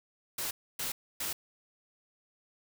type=noise bursts; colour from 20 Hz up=white; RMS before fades=-35 dBFS; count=3; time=0.38-1.33 s; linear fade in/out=5 ms; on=130 ms; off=280 ms; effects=none